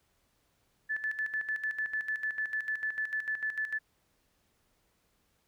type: tone with tremolo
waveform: sine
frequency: 1741 Hz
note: A6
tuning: 19 cents flat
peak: -29 dBFS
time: 0.89-3.79 s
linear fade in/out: 20 ms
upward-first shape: square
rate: 6.7 Hz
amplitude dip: 70%
effects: pink hiss -73 dBFS RMS until 5.47 s